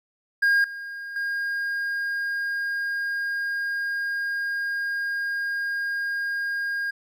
triangle tone with level steps, 1620 Hz, G#6, 43 cents flat, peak -15 / -31 / -23 dBFS, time 0.42-6.91 s, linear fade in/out 10 ms, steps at 0.64 / 1.16 s, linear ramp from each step 2 ms, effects none

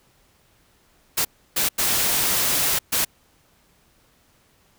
white noise bursts at uneven times, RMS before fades -21 dBFS, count 4, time 1.17-1.25 / 1.56-1.69 / 1.78-2.79 / 2.92-3.05 s, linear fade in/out 10 ms, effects pink hiss -60 dBFS RMS until 4.78 s

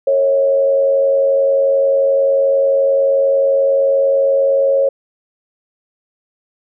sine tone with frequency modulation, 547 Hz, C#5, 23 cents flat, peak -10 dBFS, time 0.07-4.89 s, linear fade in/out 5 ms, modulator 91.3 Hz, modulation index 0.46, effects none

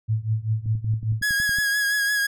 sine tone with tremolo, 110 Hz, A2, in tune, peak -17 dBFS, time 0.08-1.23 s, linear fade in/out 20 ms, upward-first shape triangle, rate 5.1 Hz, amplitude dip 95%
click train, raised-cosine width 5 ms, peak -24 dBFS, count 11, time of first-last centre 0.66-1.586 s, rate 10.8 Hz
45% pulse tone with vibrato, 1661.2 Hz, G#6, in tune, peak -20 dBFS, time 1.22-2.27 s, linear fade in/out 10 ms, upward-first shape triangle, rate 5.8 Hz, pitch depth 36 cents each way
effects none

